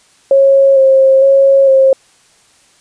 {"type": "tone with vibrato", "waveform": "sine", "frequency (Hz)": 540, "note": "C#5", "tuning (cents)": -45, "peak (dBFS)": -4, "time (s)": [0.31, 1.93], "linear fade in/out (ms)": 2, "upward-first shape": "square", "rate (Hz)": 1.1, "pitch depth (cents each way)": 19, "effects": ["white hiss -49 dBFS RMS until 2.8 s", "resampled to 22050 Hz"]}